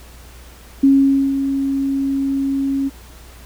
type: tone with ADSR envelope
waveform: sine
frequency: 273.5 Hz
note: C#4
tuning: 23 cents flat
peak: -7 dBFS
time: 0.83-2.9 s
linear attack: 8 ms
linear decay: 490 ms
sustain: -9 dB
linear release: 28 ms
effects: added 60 Hz sine -40 dBFS peak until 3.45 s + pink hiss -44 dBFS RMS until 3.45 s